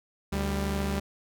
sawtooth tone pair together, 73.42 / 197.54 Hz, D2 / G3, 0 / +14 cents, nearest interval octave + perfect fourth, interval 1714 cents, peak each -26 / -26 dBFS, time 0.32-1 s, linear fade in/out 10 ms, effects none

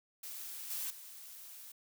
blue noise with level steps, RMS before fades -45 / -39 / -51 dBFS, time 0.23-1.72 s, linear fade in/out 5 ms, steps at 0.7 / 0.9 s, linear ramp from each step 5 ms, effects none

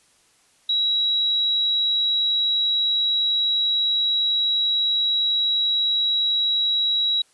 sine tone, 3877 Hz, B7, 33 cents flat, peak -18 dBFS, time 0.69-7.22 s, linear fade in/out 5 ms, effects white hiss -59 dBFS RMS until 7.33 s + resampled to 24000 Hz

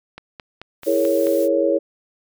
click train, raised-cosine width 0.3 ms, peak -19 dBFS, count 6, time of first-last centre 0.18-1.269 s, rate 4.59 Hz
blue noise, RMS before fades -36 dBFS, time 0.82-1.49 s, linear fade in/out 50 ms
sine chord, A# half-diminished seventh, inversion second, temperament equal, 329.6 / 415.3 / 466.2 / 554.4 Hz, E4 / G#4 / A#4 / C#5, 0 / 0 / 0 / 0 cents, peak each -21 / -23 / -23 / -18 dBFS, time 0.86-1.79 s, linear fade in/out 20 ms
effects none

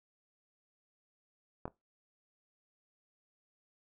clicks, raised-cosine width 1 ms, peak -23 / -30 dBFS, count 2, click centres 1.655 / 1.679 s, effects noise-tail reverb RT60 0.2 s tail -20 dB re dry

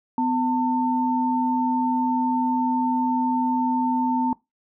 sine tone pair together, 252 / 898 Hz, B3 / A5, +35 / +35 cents, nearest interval octave + minor seventh, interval 2200 cents, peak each -22 dBFS, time 0.18-4.33 s, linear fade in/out 2 ms, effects noise-tail reverb RT60 0.2 s tail -22 dB re dry

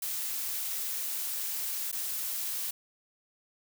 blue noise with dropouts, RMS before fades -34 dBFS, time 0.02-2.71 s, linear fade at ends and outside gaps 5 ms, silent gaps 1.916-1.926 s, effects none

